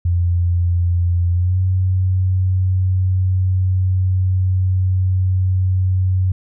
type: tone with pitch glide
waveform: sine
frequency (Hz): 87.31 to 93.04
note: F2 to F#2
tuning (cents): 0 to +10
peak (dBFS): -13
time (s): 0.05-6.32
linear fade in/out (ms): 5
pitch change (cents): +110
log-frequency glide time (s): 1.32-1.59
effects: none